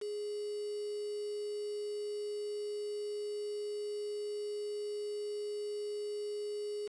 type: tone with quantisation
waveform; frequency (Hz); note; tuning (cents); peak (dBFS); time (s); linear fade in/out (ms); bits
sine; 415.3; G#4; 0; -36; 0.01-6.88; 10; 8
effects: resampled to 22050 Hz